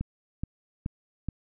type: click train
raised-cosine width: 5 ms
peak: -18 dBFS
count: 4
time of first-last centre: 0.01-1.287 s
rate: 2.35 Hz
effects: none